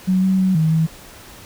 sine tone with pitch steps, 186.4 / 189.4 / 187.5 / 158.8 / 160.8 Hz, F#3 / F#3 / F#3 / D#3 / E3, +13 / +41 / +23 / +36 / -43 cents, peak -13 dBFS, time 0.07-0.87 s, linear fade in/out 20 ms, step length 160 ms, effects pink hiss -41 dBFS RMS until 1.45 s

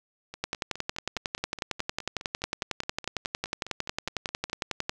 two click trains, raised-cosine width 0.2 ms, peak -11 / -22 dBFS, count 50 / 21, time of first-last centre 0.44-4.895 / 0.34-4.498 s, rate 11 / 4.81 Hz, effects none

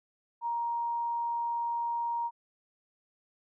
sine tone, 939 Hz, A#5, 12 cents sharp, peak -29 dBFS, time 0.41-2.31 s, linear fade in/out 50 ms, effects none

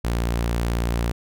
sawtooth tone, 58.27 Hz, A#1, in tune, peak -17 dBFS, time 0.04-1.12 s, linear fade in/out 10 ms, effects none

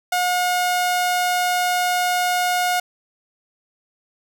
sawtooth tone, 720 Hz, F#5, 47 cents flat, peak -14 dBFS, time 0.12-2.8 s, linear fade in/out 5 ms, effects none

